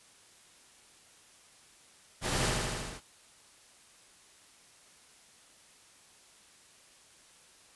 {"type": "noise with echo", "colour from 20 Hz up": "pink", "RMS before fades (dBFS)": -32, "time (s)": [2.21, 2.53], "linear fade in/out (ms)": 50, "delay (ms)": 80, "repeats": 6, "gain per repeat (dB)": -2, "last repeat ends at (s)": 3.01, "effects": ["white hiss -59 dBFS RMS until 7.75 s", "resampled to 24000 Hz"]}